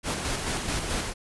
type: noise with tremolo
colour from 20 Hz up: pink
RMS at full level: -28 dBFS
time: 0.03-1.14 s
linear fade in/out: 50 ms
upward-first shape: square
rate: 4.6 Hz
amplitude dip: 35%
effects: resampled to 24000 Hz